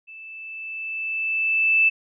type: tone with level ramp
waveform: sine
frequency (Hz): 2637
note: E7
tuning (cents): 0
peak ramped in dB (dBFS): -39 to -13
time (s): 0.07-1.9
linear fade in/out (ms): 20
effects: none